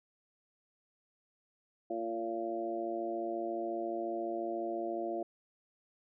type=harmonic tone with a mistuned harmonic; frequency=114.3 Hz; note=A#2; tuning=34 cents flat; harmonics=2 / 3 / 4 / 5 / 6; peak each=-47 / -37 / -47 / -41 / -38 dBFS; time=1.9-5.23 s; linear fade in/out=5 ms; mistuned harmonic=2; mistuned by=+15 cents; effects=none